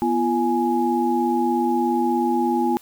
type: tone cluster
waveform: sine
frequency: 245.5 / 342.3 / 835 Hz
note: B3 / F4 / G#5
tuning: -10 / -35 / +9 cents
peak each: -22 dBFS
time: 0.02-2.77 s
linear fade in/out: 0 ms
effects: white hiss -49 dBFS RMS until 2.81 s